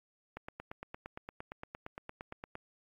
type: click train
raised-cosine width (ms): 0.5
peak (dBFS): -27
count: 20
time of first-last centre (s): 0.37-2.554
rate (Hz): 8.7
effects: AAC 48 kbps